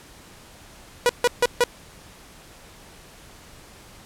sawtooth tone bursts, 486.1 Hz, B4, 28 cents flat, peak -11 dBFS, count 4, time 1.06-1.638 s, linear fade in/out 0 ms, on 32 ms, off 150 ms, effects pink hiss -47 dBFS RMS until 4.05 s + low-pass 12000 Hz 12 dB/octave

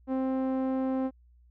sawtooth tone with low-pass filter, 262.6 Hz, C4, 6 cents sharp, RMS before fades -29 dBFS, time 0.07-1.11 s, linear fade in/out 50 ms, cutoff 740 Hz, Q 0.72, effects added 60 Hz sine -56 dBFS peak until 1.5 s

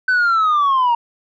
sine linear sweep, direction down, 1528 to 925 Hz, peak -10 dBFS, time 0.08-0.95 s, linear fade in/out 5 ms, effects tanh soft clip ceiling -11 dBFS

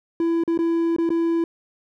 triangle tone with dropouts, 333.7 Hz, E4, 21 cents sharp, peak -16 dBFS, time 0.2-1.44 s, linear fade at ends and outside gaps 2 ms, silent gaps 0.437-0.477 / 0.576-0.589 / 0.964-0.984 / 1.092-1.103 s, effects none

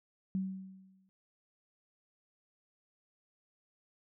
sine tone with exponential decay, 190 Hz, F#3, 46 cents sharp, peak -29 dBFS, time 0.35-1.09 s, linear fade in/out 0 ms, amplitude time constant 160 ms, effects none

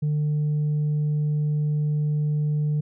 sine tone with tanh clipping, 150 Hz, D3, 37 cents sharp, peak -21 dBFS, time 0.02-2.81 s, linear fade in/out 10 ms, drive 1 dB, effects none

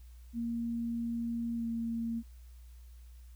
sine tone with pitch glide, 233.1 to 230 Hz, A#3 to A#3, 0 to -23 cents, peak -32 dBFS, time 0.33-2.23 s, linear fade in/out 50 ms, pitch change -23 cents, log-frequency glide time 1.55-1.66 s, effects added 60 Hz sine -49 dBFS peak until 3.35 s + white hiss -68 dBFS RMS until 3.35 s

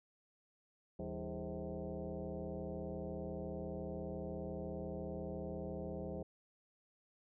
sine tone with frequency modulation, 162.9 Hz, E3, 20 cents flat, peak -40 dBFS, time 0.99-6.23 s, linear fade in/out 5 ms, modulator 120 Hz, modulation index 4, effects none

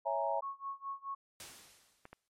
sine chord, A# half-diminished seventh, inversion first, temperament equal, 554.4 / 659.3 / 830.6 / 932.3 Hz, C#5 / E5 / G#5 / A#5, 0 / 0 / 0 / 0 cents, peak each -37 / -36 / -37 / -36 dBFS, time 0.05-0.41 s, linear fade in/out 20 ms
sine tone with tremolo, 1100 Hz, C#6, 14 cents flat, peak -36 dBFS, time 0.42-1.15 s, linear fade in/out 10 ms, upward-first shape sine, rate 4.7 Hz, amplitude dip 95%
white noise with exponential decay, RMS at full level -45 dBFS, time 1.4-2.28 s, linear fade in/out 1 ms, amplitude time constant 190 ms
clicks, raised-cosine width 0.5 ms, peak -34 dBFS, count 2, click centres 2.054 / 2.13 s
effects low-pass 10000 Hz 12 dB/octave + MP3 64 kbps

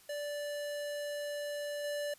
square tone with level steps, 584 Hz, D5, 10 cents flat, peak -37 / -35 dBFS, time 0.09-2.14 s, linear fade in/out 5 ms, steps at 1.84 s, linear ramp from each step 2 ms, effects white hiss -61 dBFS RMS until 2.18 s + resampled to 32000 Hz

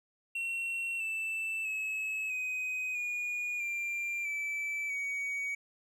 triangle tone with pitch steps, 2724 / 2651 / 2580 / 2511 / 2444 / 2378 / 2315 / 2253 Hz, F7 / E7 / E7 / D#7 / D#7 / D7 / D7 / C#7, -44 / +9 / -38 / +15 / -32 / +21 / -25 / +28 cents, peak -31 dBFS, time 0.35-5.55 s, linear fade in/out 5 ms, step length 650 ms, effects none

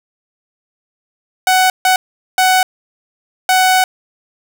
sawtooth tone bursts at uneven times, 746 Hz, F#5, 14 cents sharp, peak -5 dBFS, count 4, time 1.47-1.7 / 1.85-1.96 / 2.38-2.63 / 3.49-3.84 s, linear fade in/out 2 ms, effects none

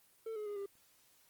triangle tone with pitch steps, 447.2 / 423.9 / 412.3 / 398.3 Hz, A4 / G#4 / G#4 / G4, +28 / +35 / -13 / +28 cents, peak -37 dBFS, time 0.26-0.66 s, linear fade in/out 5 ms, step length 100 ms, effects white hiss -68 dBFS RMS until 1.29 s + Opus 24 kbps

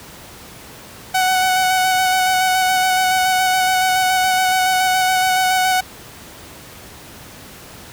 sawtooth tone with vibrato, 745 Hz, F#5, 12 cents sharp, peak -10 dBFS, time 1.14-5.81 s, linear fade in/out 10 ms, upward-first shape square, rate 7.1 Hz, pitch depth 13 cents each way, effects pink hiss -38 dBFS RMS until 7.92 s + high-pass 60 Hz 12 dB/octave

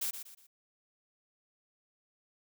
blue noise with echo, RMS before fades -34 dBFS, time 0.01-0.11 s, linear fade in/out 10 ms, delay 120 ms, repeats 3, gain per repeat -9 dB, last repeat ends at 0.47 s, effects none

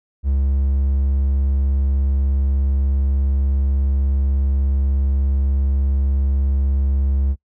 triangle tone, 68.3 Hz, C#2, 25 cents flat, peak -13 dBFS, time 0.23-7.36 s, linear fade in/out 50 ms, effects noise-tail reverb RT60 0.1 s tail -24 dB re dry

